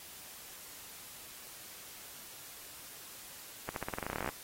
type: accelerating click train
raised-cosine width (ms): 0.5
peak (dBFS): -21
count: 18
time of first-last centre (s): 3.69-4.29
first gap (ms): 72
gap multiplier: 0.9
effects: white hiss -50 dBFS RMS until 4.43 s + AAC 48 kbps